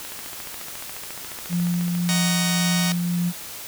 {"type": "click train", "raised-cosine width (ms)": 0.3, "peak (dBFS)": -20, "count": 28, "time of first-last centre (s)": [0.05, 1.951], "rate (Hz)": 14.2}
{"type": "tone with tremolo", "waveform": "sine", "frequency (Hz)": 174.61, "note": "F3", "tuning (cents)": 0, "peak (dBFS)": -19, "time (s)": [1.49, 3.33], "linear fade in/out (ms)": 50, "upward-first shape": "triangle", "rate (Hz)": 1.8, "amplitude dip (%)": 25}
{"type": "chord", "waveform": "5% pulse", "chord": "D# minor seventh", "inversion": "none", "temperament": "just", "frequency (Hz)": [622.3, 746.7, 933.4, 1120.1], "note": ["D#5", "F#5", "A#5", "C#6"], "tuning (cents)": [0, 16, 2, 18], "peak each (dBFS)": [-18, -17, -19, -21], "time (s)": [2.09, 2.92], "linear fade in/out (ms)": 0}
{"effects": ["white hiss -36 dBFS RMS until 3.67 s"]}